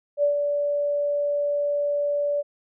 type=tone with ADSR envelope; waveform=sine; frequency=579 Hz; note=D5; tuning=25 cents flat; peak=-16 dBFS; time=0.17-2.43 s; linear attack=61 ms; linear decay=110 ms; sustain=-5 dB; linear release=31 ms; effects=none